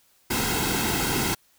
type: noise with comb filter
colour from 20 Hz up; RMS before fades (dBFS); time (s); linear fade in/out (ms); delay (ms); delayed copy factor
pink; -25; 0.3-1.35; 10; 1.7; -0.7
effects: white hiss -62 dBFS RMS until 1.58 s